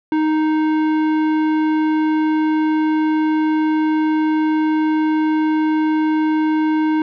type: tone with tanh clipping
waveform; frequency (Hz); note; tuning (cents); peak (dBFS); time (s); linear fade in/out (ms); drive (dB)
triangle; 311.1; D#4; 0; -16; 0.12-7.02; 2; 18
effects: none